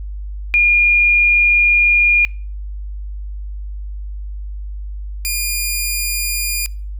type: tone pair in turn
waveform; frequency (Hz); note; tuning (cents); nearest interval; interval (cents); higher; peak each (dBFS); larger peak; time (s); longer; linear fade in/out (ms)
sine / 10% pulse; 2422 / 2422; D#7 / D#7; -47 / -47; unison; 0; neither; -9; neither; 0.54-2.25 / 5.25-6.66; first; 0
effects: noise-tail reverb RT60 0.4 s tail -24 dB re dry + added 50 Hz sine -24 dBFS peak until 6.99 s